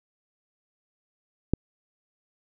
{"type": "click", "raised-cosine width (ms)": 3, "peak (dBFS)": -8, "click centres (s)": 1.536, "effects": []}